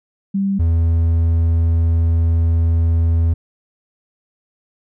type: tone pair in turn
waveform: sine / triangle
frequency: 196.3 / 82.82 Hz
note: G3 / E2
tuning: +3 / +9 cents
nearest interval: octave + minor third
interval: 1494 cents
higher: first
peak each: -15 / -10 dBFS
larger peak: second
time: 0.34-0.59 / 0.59-3.34 s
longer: second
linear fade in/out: 10 ms
effects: none